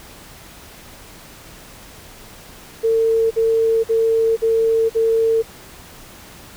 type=tone bursts; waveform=sine; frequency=451.3 Hz; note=A4; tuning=44 cents sharp; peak=-13 dBFS; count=5; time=2.83-5.426 s; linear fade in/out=20 ms; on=480 ms; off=49 ms; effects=pink hiss -41 dBFS RMS until 6.56 s